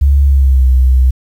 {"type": "tone with pitch glide", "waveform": "sine", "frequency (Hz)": [69.9, 64.1], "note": ["C#2", "C2"], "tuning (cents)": [15, -35], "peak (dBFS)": -5, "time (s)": [0.01, 1.11], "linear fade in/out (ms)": 10, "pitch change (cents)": -150, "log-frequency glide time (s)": [0.24, 0.67], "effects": ["7-bit"]}